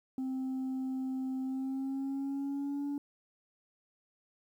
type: tone with pitch glide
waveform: sine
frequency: 261.6 to 285.3 Hz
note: C4 to C#4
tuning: 0 to +50 cents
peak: -30 dBFS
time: 0.18-2.98 s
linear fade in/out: 2 ms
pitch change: +150 cents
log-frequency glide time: 1.42-2.87 s
effects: tanh soft clip ceiling -32 dBFS + 11-bit

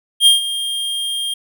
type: tone with ADSR envelope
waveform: square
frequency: 3214 Hz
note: G7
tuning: 43 cents sharp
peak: -6 dBFS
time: 0.2-1.34 s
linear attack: 62 ms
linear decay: 140 ms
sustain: -14 dB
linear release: 6 ms
effects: none

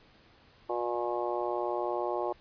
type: harmonic tone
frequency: 120.1 Hz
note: B2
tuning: 48 cents flat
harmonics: 3 / 4 / 5 / 6 / 7 / 8 / 9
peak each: -34 / -38 / -35 / -39 / -36 / -45 / -40 dBFS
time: 0.69-2.33 s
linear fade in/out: 10 ms
effects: pink hiss -60 dBFS RMS until 2.4 s + resampled to 11025 Hz

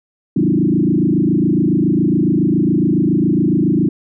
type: tone with frequency modulation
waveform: sine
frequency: 242.7 Hz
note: B3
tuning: 30 cents flat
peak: -11 dBFS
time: 0.36-3.89 s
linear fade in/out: 5 ms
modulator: 27.2 Hz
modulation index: 3.5
effects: none

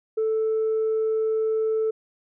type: tone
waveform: sine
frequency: 440 Hz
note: A4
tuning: in tune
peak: -19 dBFS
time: 0.17-1.91 s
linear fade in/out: 10 ms
effects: tanh soft clip ceiling -18 dBFS

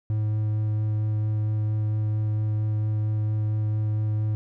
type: tone with vibrato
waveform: triangle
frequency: 107.2 Hz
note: A2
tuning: 45 cents flat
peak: -20 dBFS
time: 0.1-4.35 s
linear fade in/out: 0 ms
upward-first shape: sine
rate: 4.4 Hz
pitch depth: 8 cents each way
effects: none

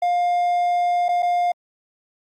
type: tone with dropouts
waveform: triangle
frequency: 706 Hz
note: F5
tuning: 19 cents sharp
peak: -15 dBFS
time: 0.02-1.52 s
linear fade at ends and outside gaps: 5 ms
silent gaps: 1.084-1.089 / 1.224-1.228 s
effects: Opus 32 kbps

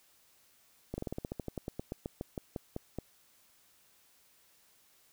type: slowing click train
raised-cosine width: 2 ms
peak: -23 dBFS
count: 20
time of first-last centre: 0.94-2.986 s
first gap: 40 ms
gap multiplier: 1.1
effects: white hiss -66 dBFS RMS until 5.12 s

